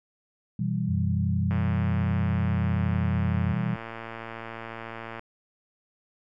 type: chord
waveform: sine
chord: E minor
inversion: second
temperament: equal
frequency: 123.47 / 164.81 / 196 Hz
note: B2 / E3 / G3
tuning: 0 / 0 / 0 cents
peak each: -29 dBFS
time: 0.59-3.76 s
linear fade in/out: 5 ms
type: tone with pitch glide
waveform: sine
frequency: 92.5 to 90.13 Hz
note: F#2 to F#2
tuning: 0 to -45 cents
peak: -26 dBFS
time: 0.88-3.54 s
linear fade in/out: 20 ms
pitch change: -45 cents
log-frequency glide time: 2.28-3.01 s
type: click train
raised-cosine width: 0.5 ms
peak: -22 dBFS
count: 421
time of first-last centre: 1.51-5.194 s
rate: 114 Hz
effects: none